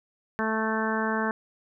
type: harmonic tone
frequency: 220 Hz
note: A3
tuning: in tune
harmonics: 1 / 2 / 3 / 4 / 5 / 6 / 7 / 8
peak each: -29 / -32 / -35 / -33 / -33 / -38 / -32 / -35 dBFS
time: 0.39-1.31 s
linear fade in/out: 0 ms
effects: none